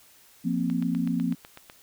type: chord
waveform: sine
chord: F suspended fourth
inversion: none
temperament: equal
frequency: 174.61 / 233.1 / 261.6 Hz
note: F3 / Bb3 / C4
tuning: 0 / 0 / 0 cents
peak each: -28 dBFS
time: 0.44-1.35 s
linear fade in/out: 20 ms
type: click train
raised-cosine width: 0.3 ms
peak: -26 dBFS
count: 9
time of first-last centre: 0.7-1.699 s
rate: 8.01 Hz
effects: white hiss -56 dBFS RMS until 1.82 s